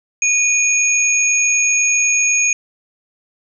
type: tone pair together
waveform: sine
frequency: 2462 / 6586 Hz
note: D#7 / G#8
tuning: -19 / -15 cents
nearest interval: octave + perfect fourth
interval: 1704 cents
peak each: -15 dBFS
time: 0.22-2.53 s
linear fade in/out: 2 ms
effects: none